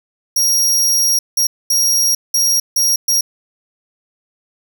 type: tone bursts at uneven times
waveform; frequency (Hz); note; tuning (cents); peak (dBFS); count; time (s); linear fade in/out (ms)
sawtooth; 5630; F8; +13; -9; 6; 0.36-1.19 / 1.37-1.47 / 1.7-2.15 / 2.34-2.6 / 2.76-2.96 / 3.08-3.21; 5
effects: none